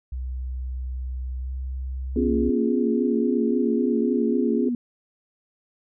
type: tone with pitch glide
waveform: sine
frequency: 63.5 to 64.87 Hz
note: B1 to C2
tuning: +49 to -14 cents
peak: -27 dBFS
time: 0.12-2.5 s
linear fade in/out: 5 ms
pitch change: +37 cents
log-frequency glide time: 1.4-1.52 s
type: chord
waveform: sine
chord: Db major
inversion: none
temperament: equal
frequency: 277.2 / 349.2 / 415.3 Hz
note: Db4 / F4 / Ab4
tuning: 0 / 0 / 0 cents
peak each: -26 dBFS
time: 2.16-4.69 s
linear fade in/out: 5 ms
type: tone with vibrato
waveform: sine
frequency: 240.6 Hz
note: B3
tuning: 45 cents flat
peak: -22 dBFS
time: 2.16-4.75 s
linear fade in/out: 2 ms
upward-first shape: sine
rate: 3.7 Hz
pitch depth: 80 cents each way
effects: none